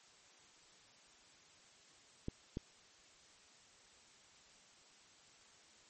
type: clicks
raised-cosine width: 3 ms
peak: -26 dBFS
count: 2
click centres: 2.284 / 2.571 s
effects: white hiss -64 dBFS RMS until 5.89 s + MP3 32 kbps